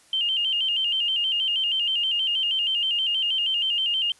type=tone with vibrato; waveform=sine; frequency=2971 Hz; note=F#7; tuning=6 cents sharp; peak=-21 dBFS; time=0.13-4.12 s; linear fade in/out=2 ms; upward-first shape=square; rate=6.3 Hz; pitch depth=79 cents each way; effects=white hiss -56 dBFS RMS until 4.19 s + resampled to 24000 Hz